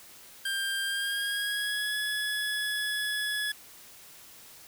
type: tone with pitch glide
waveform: 25% pulse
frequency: 1590 to 1694.3 Hz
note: G6 to G#6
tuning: +24 to +34 cents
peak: -25 dBFS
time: 0.45-3.52 s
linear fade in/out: 5 ms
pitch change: +110 cents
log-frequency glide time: 0.83-1.97 s
effects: white hiss -51 dBFS RMS until 4.67 s